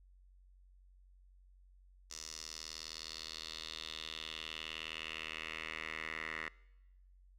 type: tone with band-pass filter sweep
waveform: 10% pulse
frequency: 79.5 Hz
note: D#2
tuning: 38 cents sharp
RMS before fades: -45 dBFS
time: 2.1-6.49 s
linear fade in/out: 10 ms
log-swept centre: 5900 to 1900 Hz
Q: 3.5
effects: noise-tail reverb RT60 1.0 s tail -23 dB re dry + added 46 Hz sine -60 dBFS peak until 7.38 s